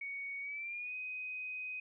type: tone with pitch glide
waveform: sine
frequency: 2234 to 2508 Hz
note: C#7 to D#7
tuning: +13 to +13 cents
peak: -39 dBFS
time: 0.01-1.8 s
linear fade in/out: 5 ms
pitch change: +200 cents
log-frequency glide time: 0.41-0.94 s
effects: none